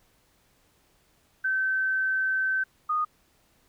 sine tone pair in turn, 1540 / 1233.5 Hz, G6 / D#6, -31 / -15 cents, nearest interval major third, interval 384 cents, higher first, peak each -23 dBFS, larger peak neither, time 1.44-2.64 / 2.89-3.05 s, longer first, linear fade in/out 10 ms, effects pink hiss -65 dBFS RMS until 3.68 s

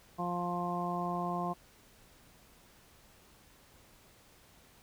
harmonic tone, 175.8 Hz, F3, 12 cents sharp, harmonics 1 / 2 / 3 / 4 / 5 / 6, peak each -37 / -41 / -46 / -37 / -43 / -38 dBFS, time 0.18-1.54 s, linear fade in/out 20 ms, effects pink hiss -61 dBFS RMS until 4.82 s

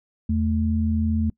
sine tone pair together, 82.41 / 220 Hz, E2 / A3, 0 / 0 cents, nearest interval octave + perfect fourth, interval 1700 cents, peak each -22 dBFS, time 0.29-1.3 s, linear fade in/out 5 ms, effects noise-tail reverb RT60 0.1 s tail -23 dB re dry

